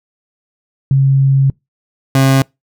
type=tone pair in turn; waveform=sine / 30% pulse; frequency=135.9 / 134.42 Hz; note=C#3 / C3; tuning=-34 / +47 cents; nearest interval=unison; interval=19 cents; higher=first; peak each=-7 / -5 dBFS; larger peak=second; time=0.91-1.5 / 2.15-2.42 s; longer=first; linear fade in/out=2 ms; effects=noise-tail reverb RT60 0.2 s tail -26 dB re dry